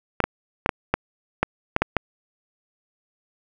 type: clicks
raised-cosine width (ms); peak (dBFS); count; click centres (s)
0.5; -3; 9; 0.203 / 0.24 / 0.661 / 0.692 / 0.94 / 1.43 / 1.764 / 1.82 / 1.967
effects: none